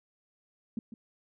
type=tone with echo; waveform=sine; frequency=225.6 Hz; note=A3; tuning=44 cents sharp; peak=-30 dBFS; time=0.77-0.79 s; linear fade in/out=2 ms; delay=150 ms; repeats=1; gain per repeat=-11 dB; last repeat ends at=0.94 s; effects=none